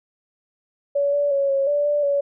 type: tone with pitch steps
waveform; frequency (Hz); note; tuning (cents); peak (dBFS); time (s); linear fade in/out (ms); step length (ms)
sine; 567 / 576 / 556 / 548 / 581 / 586 / 566; C#5 / D5 / C#5 / C#5 / D5 / D5 / C#5; +39 / -34 / +5 / -20 / -19 / -4 / +36; -17; 0.95-2.21; 10; 180
effects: none

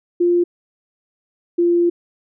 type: tone pair in turn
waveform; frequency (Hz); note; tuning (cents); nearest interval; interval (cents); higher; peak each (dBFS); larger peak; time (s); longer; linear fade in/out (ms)
sine; 349.2 / 345.6; F4 / F4; 0 / -18; unison; 18; first; -12; neither; 0.2-0.44 / 1.58-1.9; second; 10
effects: none

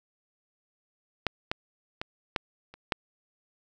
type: clicks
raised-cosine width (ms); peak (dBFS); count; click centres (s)
0.3; -9 / -12 / -17 / -10 / -30 / -9; 6; 1.267 / 1.515 / 2.015 / 2.362 / 2.74 / 2.922
effects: none

